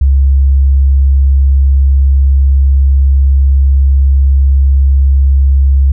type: tone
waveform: sine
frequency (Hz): 68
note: C#2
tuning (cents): -33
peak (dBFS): -4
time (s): 0.01-5.92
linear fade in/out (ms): 5
effects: none